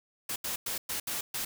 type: noise bursts at uneven times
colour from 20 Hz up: white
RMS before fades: -34 dBFS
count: 6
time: 0.29-0.36 / 0.44-0.56 / 0.66-0.78 / 0.89-1 / 1.07-1.21 / 1.34-1.45 s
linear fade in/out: 5 ms
effects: none